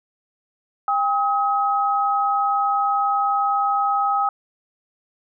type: tone pair together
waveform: sine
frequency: 801.1 / 1271 Hz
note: G5 / D#6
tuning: +37 / +36 cents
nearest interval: minor sixth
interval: 799 cents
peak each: -20 dBFS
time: 0.88-4.29 s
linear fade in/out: 2 ms
effects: none